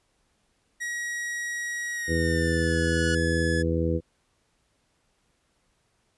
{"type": "tone with pitch glide", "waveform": "45% pulse", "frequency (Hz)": [1905, 1707], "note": ["A#6", "G#6"], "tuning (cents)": [37, 47], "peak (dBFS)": -29, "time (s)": [0.8, 3.63], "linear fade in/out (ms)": 20, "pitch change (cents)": -190, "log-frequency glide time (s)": [1.94, 2.78]}
{"type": "tone with exponential growth", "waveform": "sawtooth", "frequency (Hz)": 1466, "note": "F#6", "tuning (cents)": -16, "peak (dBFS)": -25, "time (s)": [1.54, 3.15], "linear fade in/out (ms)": 5, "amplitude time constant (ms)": 350}
{"type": "harmonic tone", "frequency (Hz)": 82.41, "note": "E2", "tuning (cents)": 0, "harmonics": [1, 2, 3, 4, 5, 6], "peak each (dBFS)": [-27, -29, -33, -29, -34, -29], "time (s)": [2.07, 4.01], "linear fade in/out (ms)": 50}
{"effects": ["pink hiss -70 dBFS RMS until 6.17 s", "resampled to 24000 Hz"]}